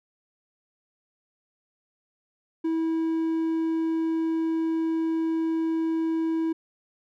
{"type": "tone", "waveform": "triangle", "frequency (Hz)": 324.8, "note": "E4", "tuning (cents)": -26, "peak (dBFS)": -21, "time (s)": [2.64, 6.53], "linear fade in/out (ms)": 10, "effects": []}